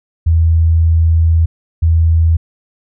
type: tone bursts at uneven times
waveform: sine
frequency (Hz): 81.9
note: E2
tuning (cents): -11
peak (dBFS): -7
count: 2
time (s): 0.26-1.46 / 1.82-2.37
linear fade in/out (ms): 10
effects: none